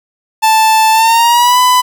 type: tone with pitch glide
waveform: 45% pulse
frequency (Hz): 880 to 999.2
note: A5 to B5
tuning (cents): 0 to +20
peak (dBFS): -6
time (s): 0.42-1.82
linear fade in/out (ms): 20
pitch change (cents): +220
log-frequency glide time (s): 0.92-1.59
effects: none